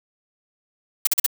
blue noise bursts, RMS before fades -17 dBFS, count 4, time 1.05-1.264 s, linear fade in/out 5 ms, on 22 ms, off 42 ms, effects none

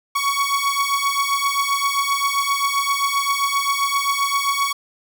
sawtooth beating tone pair, 1114 / 1121.6 Hz, C#6 / C#6, +8 / +20 cents, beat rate 7.6 Hz, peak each -18 / -17 dBFS, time 0.15-4.73 s, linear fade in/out 10 ms, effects none

